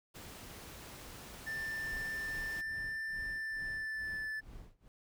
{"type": "noise", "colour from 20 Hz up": "pink", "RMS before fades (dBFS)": -50, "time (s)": [0.14, 2.62], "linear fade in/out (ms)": 20}
{"type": "tone with pitch glide", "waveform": "triangle", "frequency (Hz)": [1778, 1748.5], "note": ["A6", "A6"], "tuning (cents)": [18, -11], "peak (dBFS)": -35, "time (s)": [1.46, 4.41], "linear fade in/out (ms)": 20, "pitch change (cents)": -29, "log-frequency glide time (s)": [3.24, 4.25]}
{"type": "noise with tremolo", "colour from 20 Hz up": "brown", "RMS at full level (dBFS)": -49, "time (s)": [1.84, 4.88], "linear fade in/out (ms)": 0, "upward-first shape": "sine", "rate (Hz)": 2.3, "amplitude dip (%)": 95}
{"effects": []}